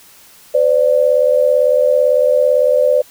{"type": "tone pair together", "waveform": "sine", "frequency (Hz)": [509.4, 587.3], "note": ["C5", "D5"], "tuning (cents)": [-46, 0], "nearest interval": "major second", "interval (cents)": 246, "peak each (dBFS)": -12, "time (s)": [0.54, 3.02], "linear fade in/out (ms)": 10, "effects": ["white hiss -44 dBFS RMS until 3.1 s"]}